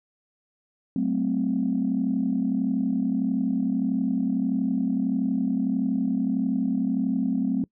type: chord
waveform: sine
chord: F# diminished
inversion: none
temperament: equal with one note detuned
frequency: 188.56 / 220 / 261.6 Hz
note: F#3 / A3 / C4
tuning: +33 / 0 / 0 cents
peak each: -27 / -26 / -24 dBFS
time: 0.96-7.64 s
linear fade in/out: 2 ms
effects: noise-tail reverb RT60 0.1 s tail -25 dB re dry + tanh soft clip ceiling -14 dBFS